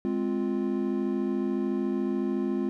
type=chord; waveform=triangle; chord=F minor; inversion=first; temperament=equal; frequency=207.7 / 261.6 / 349.2 Hz; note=Ab3 / C4 / F4; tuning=0 / 0 / 0 cents; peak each=-28 dBFS; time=0.05-2.69 s; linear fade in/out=0 ms; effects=none